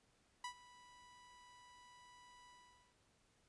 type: tone with ADSR envelope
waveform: sawtooth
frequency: 985 Hz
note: B5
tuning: 5 cents flat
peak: -38 dBFS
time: 0.44-2.97 s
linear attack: 4 ms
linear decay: 88 ms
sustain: -19 dB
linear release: 470 ms
effects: pink hiss -75 dBFS RMS until 3.48 s + resampled to 22050 Hz